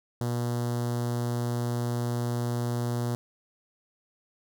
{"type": "tone with notch filter", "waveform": "sawtooth", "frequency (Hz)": 120, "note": "B2", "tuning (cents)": -49, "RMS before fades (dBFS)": -29, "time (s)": [0.21, 3.15], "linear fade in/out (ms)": 0, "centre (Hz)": 2400, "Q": 0.71, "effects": []}